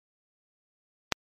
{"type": "click", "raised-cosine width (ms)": 0.2, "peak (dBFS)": -4, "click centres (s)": 1.123, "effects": ["MP3 64 kbps"]}